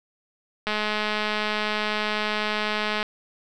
click train, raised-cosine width 0.3 ms, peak -10 dBFS, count 501, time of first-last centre 0.67-3.028 s, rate 212 Hz, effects none

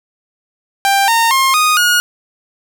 sawtooth tone with pitch steps, 790 / 918 / 1066.8 / 1239.6 / 1440.5 Hz, G5 / A#5 / C6 / D#6 / F#6, +13 / -27 / +33 / -7 / -47 cents, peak -6 dBFS, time 0.85-2 s, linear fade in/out 0 ms, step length 230 ms, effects none

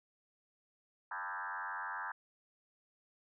sine tone with frequency modulation, 1272 Hz, D#6, 38 cents sharp, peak -38 dBFS, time 1.11-2.12 s, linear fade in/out 5 ms, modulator 92.4 Hz, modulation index 4.7, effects none

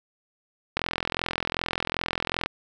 click train, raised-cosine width 0.3 ms, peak -9 dBFS, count 73, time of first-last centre 0.77-2.46 s, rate 42.6 Hz, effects none

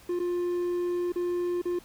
triangle tone with dropouts, 352.6 Hz, F4, 17 cents sharp, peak -24 dBFS, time 0.09-1.79 s, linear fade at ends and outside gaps 5 ms, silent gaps 0.192-0.199 / 1.122-1.158 / 1.617-1.654 s, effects pink hiss -54 dBFS RMS until 1.84 s

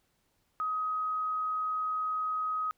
sine tone, 1261 Hz, D#6, 23 cents sharp, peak -29 dBFS, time 0.6-2.71 s, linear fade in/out 0 ms, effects pink hiss -74 dBFS RMS until 2.77 s

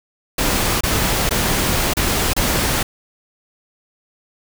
pink noise with dropouts, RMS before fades -18 dBFS, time 0.38-2.83 s, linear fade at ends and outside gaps 5 ms, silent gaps 0.808-0.834 / 1.293-1.308 / 1.936-1.968 / 2.335-2.364 s, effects none

